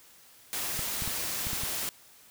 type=noise; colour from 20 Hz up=white; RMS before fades=-33 dBFS; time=0.53-1.89 s; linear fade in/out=0 ms
type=clicks; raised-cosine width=5 ms; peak=-25 dBFS; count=6; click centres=0.792 / 1.022 / 1.077 / 1.469 / 1.532 / 1.635 s
effects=white hiss -56 dBFS RMS until 2.3 s